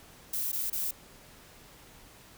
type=noise with dropouts; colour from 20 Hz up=violet; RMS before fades=-32 dBFS; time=0.33-0.91 s; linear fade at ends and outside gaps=5 ms; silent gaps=0.518-0.528 / 0.7-0.727 s; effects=pink hiss -54 dBFS RMS until 2.37 s